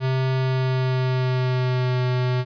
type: tone with pitch glide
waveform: square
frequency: 130.81 to 125.99 Hz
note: C3 to B2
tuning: 0 to +35 cents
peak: -20 dBFS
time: 0-2.45 s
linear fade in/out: 50 ms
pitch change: -65 cents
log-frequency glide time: 0.32-2.05 s
effects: resampled to 11025 Hz